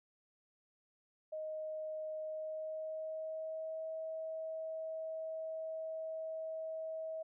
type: tone with pitch glide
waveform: sine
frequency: 624 to 640.4 Hz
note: D#5 to D#5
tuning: +5 to +50 cents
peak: -39 dBFS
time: 1.32-7.23 s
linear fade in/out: 10 ms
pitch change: +45 cents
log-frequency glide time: 2.22-3.88 s
effects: none